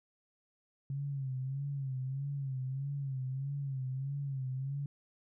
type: tone with vibrato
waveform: sine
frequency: 135.5 Hz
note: C#3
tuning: 39 cents flat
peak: -34 dBFS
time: 0.9-4.86 s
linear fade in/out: 2 ms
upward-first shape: sine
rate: 1.6 Hz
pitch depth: 80 cents each way
effects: none